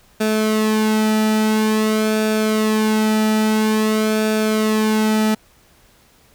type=tone with flanger; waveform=sawtooth; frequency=216.6 Hz; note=A3; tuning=27 cents flat; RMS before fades=-17 dBFS; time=0.2-5.35 s; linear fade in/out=10 ms; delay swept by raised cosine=0.98 to 1.87 ms; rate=0.49 Hz; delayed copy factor=-0.65; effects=pink hiss -53 dBFS RMS until 6.34 s